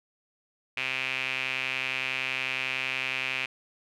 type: tone with band-pass filter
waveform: sawtooth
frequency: 130.81 Hz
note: C3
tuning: in tune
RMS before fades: -31 dBFS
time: 0.77-3.46 s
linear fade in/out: 5 ms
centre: 2500 Hz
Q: 5.9
effects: none